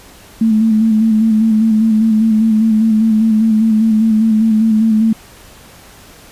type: tone with vibrato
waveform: sine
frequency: 220 Hz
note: A3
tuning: in tune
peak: -8 dBFS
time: 0.41-5.13 s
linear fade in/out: 5 ms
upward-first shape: square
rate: 5 Hz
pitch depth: 31 cents each way
effects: pink hiss -40 dBFS RMS until 6.31 s + resampled to 32000 Hz